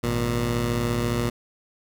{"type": "tone pair together", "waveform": "15% pulse", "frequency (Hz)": [52.31, 119.2], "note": ["G#1", "A#2"], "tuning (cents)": [13, 39], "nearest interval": "octave + major second", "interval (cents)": 1426, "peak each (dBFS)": [-23, -17], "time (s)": [0.03, 1.3], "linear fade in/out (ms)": 10, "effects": []}